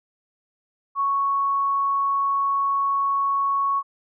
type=tone; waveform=sine; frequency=1108.7 Hz; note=C#6; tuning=in tune; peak=-19 dBFS; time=0.95-3.83 s; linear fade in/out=50 ms; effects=none